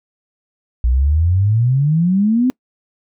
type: exponential sweep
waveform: sine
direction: up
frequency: 58.27 to 261.6 Hz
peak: -11 dBFS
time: 0.84-2.5 s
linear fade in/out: 0 ms
effects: noise-tail reverb RT60 0.1 s tail -26 dB re dry